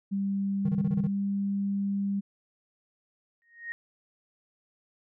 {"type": "tone with pitch glide", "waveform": "sine", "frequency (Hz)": [197.3, 198.9], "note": ["G3", "G3"], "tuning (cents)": [11, 25], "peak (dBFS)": -26, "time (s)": [0.11, 2.21], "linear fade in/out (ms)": 20, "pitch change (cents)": 14, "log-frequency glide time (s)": [1.08, 1.16]}
{"type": "tone bursts", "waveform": "triangle", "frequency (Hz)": 155.56, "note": "D#3", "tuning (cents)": 0, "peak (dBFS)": -23, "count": 7, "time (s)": [0.65, 1.072], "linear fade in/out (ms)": 5, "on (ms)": 38, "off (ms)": 26}
{"type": "tone with exponential growth", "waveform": "sine", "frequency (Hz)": 1864.7, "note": "A#6", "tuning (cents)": 0, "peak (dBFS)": -30, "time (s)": [3.42, 3.72], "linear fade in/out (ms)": 0, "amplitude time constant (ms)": 65}
{"effects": []}